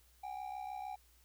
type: ring-modulated tone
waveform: triangle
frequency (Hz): 784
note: G5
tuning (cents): 0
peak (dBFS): -36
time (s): 0.23-0.96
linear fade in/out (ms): 10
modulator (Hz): 33.3
effects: added 60 Hz sine -66 dBFS peak until 1.24 s + white hiss -69 dBFS RMS until 1.24 s